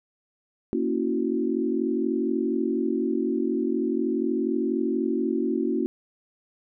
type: chord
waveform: sine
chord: F# dominant seventh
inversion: first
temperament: equal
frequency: 233.1 / 277.2 / 329.6 / 370 Hz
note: A#3 / C#4 / E4 / F#4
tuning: 0 / 0 / 0 / 0 cents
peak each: -28 dBFS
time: 0.73-5.86 s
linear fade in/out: 0 ms
effects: none